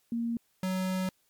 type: tone pair in turn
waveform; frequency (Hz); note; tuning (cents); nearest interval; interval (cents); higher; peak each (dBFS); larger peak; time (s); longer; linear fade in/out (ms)
sine / square; 233.1 / 186.57; A#3 / F#3; 0 / +15; major third; 385; first; -28 / -29; first; 0.12-0.37 / 0.63-1.09; second; 2
effects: white hiss -71 dBFS RMS until 1.29 s + MP3 96 kbps